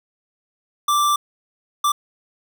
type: tone bursts at uneven times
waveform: square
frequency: 1174.7 Hz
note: D6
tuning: in tune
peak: -16 dBFS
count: 2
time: 0.88-1.16 / 1.84-1.92 s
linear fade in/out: 5 ms
effects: none